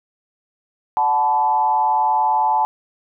sine tone with frequency modulation, 870 Hz, A5, 20 cents flat, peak -14 dBFS, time 0.97-2.65 s, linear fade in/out 0 ms, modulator 131 Hz, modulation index 0.84, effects none

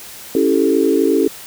sine chord, A dominant seventh, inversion first, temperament equal, 277.2 / 329.6 / 392 / 440 Hz, C#4 / E4 / G4 / A4, 0 / 0 / 0 / 0 cents, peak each -17 dBFS, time 0.35-1.28 s, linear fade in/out 2 ms, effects white hiss -35 dBFS RMS until 1.46 s

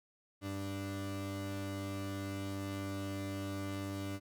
35% pulse tone pair together, 98 / 293.7 Hz, G2 / D4, 0 / 0 cents, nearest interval octave + perfect fifth, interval 1900 cents, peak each -39 / -39 dBFS, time 0.41-4.2 s, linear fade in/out 50 ms, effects none

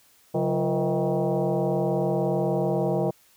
sine tone with frequency modulation, 140.3 Hz, C#3, 21 cents sharp, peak -21 dBFS, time 0.34-3.11 s, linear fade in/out 10 ms, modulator 162 Hz, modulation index 3.8, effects white hiss -59 dBFS RMS until 3.36 s

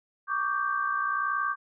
sine tone cluster, 1125 / 1186 / 1568 Hz, C#6 / D6 / G6, +25 / +17 / 0 cents, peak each -30 dBFS, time 0.27-1.56 s, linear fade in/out 50 ms, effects none

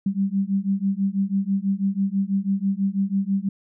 sine beating tone pair, 193 / 199.1 Hz, G3 / G3, -27 / +27 cents, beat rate 6.1 Hz, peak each -23 dBFS, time 0.06-3.49 s, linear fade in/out 5 ms, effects none

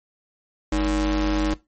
square ring-modulated tone, 130.81 Hz, C3, in tune, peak -17 dBFS, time 0.72-1.54 s, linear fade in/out 5 ms, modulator 180 Hz, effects noise-tail reverb RT60 0.2 s tail -18 dB re dry + MP3 32 kbps

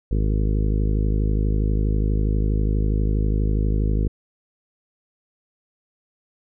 harmonic tone, 52.3 Hz, G#1, 13 cents sharp, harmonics 1 / 2 / 3 / 4 / 5 / 6 / 7 / 8 / 9, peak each -19 / -25 / -29 / -31 / -33 / -35 / -36 / -37 / -38 dBFS, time 0.11-4.08 s, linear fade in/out 5 ms, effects none

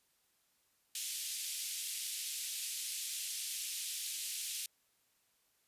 white band-pass noise, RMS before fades -41 dBFS, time 0.95-4.66 s, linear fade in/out 2 ms, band 2600 to 12000 Hz, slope 24 dB/octave, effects white hiss -75 dBFS RMS until 5.67 s + resampled to 32000 Hz

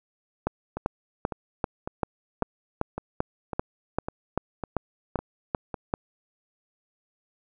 two click trains, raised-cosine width 1 ms, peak -17 / -10 dBFS, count 10 / 15, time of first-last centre 0.77-5.742 / 0.47-5.939 s, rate 1.81 / 2.56 Hz, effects none

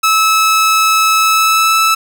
sawtooth tone with pitch glide, 1300 to 1312.1 Hz, E6 to E6, -24 to -8 cents, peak -5 dBFS, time 0.03-1.95 s, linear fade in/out 10 ms, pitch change +16 cents, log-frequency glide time 1.19-1.77 s, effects none

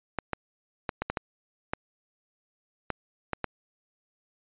clicks, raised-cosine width 0.5 ms, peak -13 dBFS, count 10, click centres 0.187 / 0.333 / 0.892 / 1.02 / 1.1 / 1.172 / 1.735 / 2.903 / 3.333 / 3.443 s, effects resampled to 8000 Hz

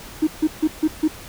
triangle tone bursts, 311.1 Hz, D#4, in tune, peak -10 dBFS, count 5, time 0.22-1.08 s, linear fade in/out 10 ms, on 52 ms, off 150 ms, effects tanh soft clip ceiling -11 dBFS + pink hiss -39 dBFS RMS until 1.28 s

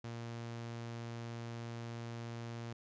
sawtooth tone, 116.8 Hz, A#2, 4 cents sharp, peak -38 dBFS, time 0.04-2.73 s, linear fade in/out 5 ms, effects resampled to 16000 Hz

